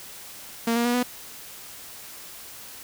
sawtooth tone with pitch steps, 231.1 / 236.2 / 241.5 / 246.8 Hz, A#3 / A#3 / B3 / B3, -15 / +23 / -39 / -1 cents, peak -17 dBFS, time 0.67-1.03 s, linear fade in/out 5 ms, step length 90 ms, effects white hiss -42 dBFS RMS until 2.83 s

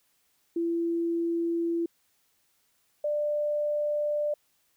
sine tone pair in turn, 337 / 593.1 Hz, E4 / D5, +38 / +17 cents, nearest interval minor seventh, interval 979 cents, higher second, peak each -25 dBFS, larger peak neither, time 0.56-1.86 / 3.04-4.34 s, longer neither, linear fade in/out 5 ms, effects white hiss -70 dBFS RMS until 4.76 s

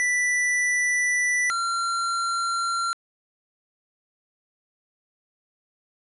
square tone pair in turn, 1975.5 / 1371.9 Hz, B6 / F6, 0 / -31 cents, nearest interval tritone, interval 631 cents, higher first, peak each -21 / -24 dBFS, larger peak first, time 0-1.5 / 1.5-2.93 s, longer first, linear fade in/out 0 ms, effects resampled to 24000 Hz + 9-bit

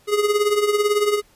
square tone with tremolo, 415.3 Hz, G#4, in tune, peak -14 dBFS, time 0.07-1.22 s, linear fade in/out 50 ms, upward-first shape triangle, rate 18 Hz, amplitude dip 75%, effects pink hiss -56 dBFS RMS until 1.35 s + resampled to 32000 Hz

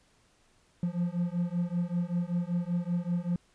triangle beating tone pair, 172.2 / 177.4 Hz, F3 / F3, -24 / +27 cents, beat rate 5.2 Hz, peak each -29 dBFS, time 0.83-3.36 s, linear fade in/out 2 ms, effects pink hiss -66 dBFS RMS until 3.54 s + resampled to 22050 Hz

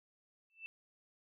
sine tone with exponential growth, 2656 Hz, E7, 12 cents sharp, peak -40 dBFS, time 0.5-0.66 s, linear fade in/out 0 ms, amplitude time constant 34 ms, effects none

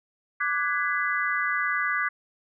sine chord, G# half-diminished seventh, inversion second, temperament equal with one note detuned, 1174.7 / 1480 / 1661.2 / 2004 Hz, D6 / F#6 / G#6 / B6, 0 / 0 / 0 / +25 cents, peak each -29 dBFS, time 0.4-2.09 s, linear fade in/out 10 ms, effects none

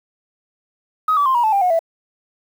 sine tone with pitch steps, 1262 / 1150.6 / 1049 / 956.4 / 872 / 795 / 724.8 / 660.8 Hz, D#6 / D6 / C6 / A#5 / A5 / G5 / F#5 / E5, +24 / -36 / +4 / +44 / -16 / +24 / -36 / +4 cents, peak -12 dBFS, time 1.08-1.792 s, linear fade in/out 5 ms, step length 89 ms, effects tanh soft clip ceiling -8 dBFS + 7-bit

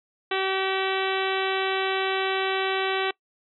harmonic tone with a mistuned harmonic, 382.8 Hz, G4, 41 cents flat, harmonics 1 / 2 / 3 / 4 / 5 / 6 / 7 / 8 / 9 / 10, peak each -27 / -30 / -32 / -33 / -34 / -35 / -35 / -36 / -37 / -37 dBFS, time 0.31-3.11 s, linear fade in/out 5 ms, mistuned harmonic 10, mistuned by +29 cents, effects noise-tail reverb RT60 0.1 s tail -23 dB re dry

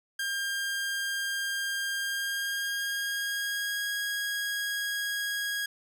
sawtooth tone with pitch glide, 1604 to 1645.3 Hz, G6 to G#6, +39 to -17 cents, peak -26 dBFS, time 0.19-5.66 s, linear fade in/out 5 ms, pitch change +44 cents, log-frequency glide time 1.98-3.92 s, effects none

